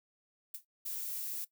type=noise with exponential decay; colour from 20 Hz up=violet; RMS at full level=-37 dBFS; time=0.54-0.65 s; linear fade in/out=5 ms; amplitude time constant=22 ms
type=noise; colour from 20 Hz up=violet; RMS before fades=-39 dBFS; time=0.85-1.45 s; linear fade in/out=10 ms
effects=noise-tail reverb RT60 0.1 s tail -18 dB re dry